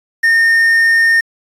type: tone with quantisation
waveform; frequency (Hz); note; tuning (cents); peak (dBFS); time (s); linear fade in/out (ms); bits
triangle; 1828; A#6; -34; -6; 0.23-1.21; 10; 6
effects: resampled to 32000 Hz